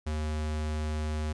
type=tone; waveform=square; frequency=76.7 Hz; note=D#2; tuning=24 cents flat; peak=-30 dBFS; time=0.06-1.33 s; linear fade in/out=10 ms; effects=resampled to 22050 Hz + 12-bit